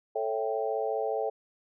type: chord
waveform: sine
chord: A dominant seventh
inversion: none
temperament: equal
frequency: 440 / 554.4 / 659.3 / 784 Hz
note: A4 / C#5 / E5 / G5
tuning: 0 / 0 / 0 / 0 cents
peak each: -31 / -34 / -34 / -34 dBFS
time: 0.15-1.3 s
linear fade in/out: 10 ms
effects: none